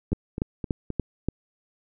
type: two click trains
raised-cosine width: 3 ms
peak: -17 / -11 dBFS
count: 4 / 5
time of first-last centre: 0.12-0.903 / 0.13-1.286 s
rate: 3.83 / 3.46 Hz
effects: none